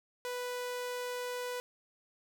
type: tone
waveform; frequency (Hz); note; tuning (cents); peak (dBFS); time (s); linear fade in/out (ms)
sawtooth; 493.9; B4; 0; -32; 0.25-1.6; 0
effects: none